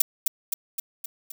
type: noise with echo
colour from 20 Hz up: violet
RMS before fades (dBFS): -17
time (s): 0-0.02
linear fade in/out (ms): 5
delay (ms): 260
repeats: 5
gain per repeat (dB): -4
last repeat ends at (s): 1.32
effects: none